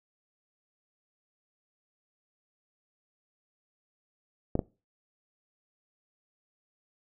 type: clicks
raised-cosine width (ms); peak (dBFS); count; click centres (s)
2; -13; 2; 4.554 / 4.592
effects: noise-tail reverb RT60 0.3 s tail -22 dB re dry